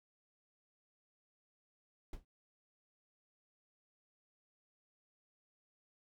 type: noise with exponential decay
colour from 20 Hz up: brown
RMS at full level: -39 dBFS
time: 2.13-2.25 s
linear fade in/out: 2 ms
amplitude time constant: 26 ms
effects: none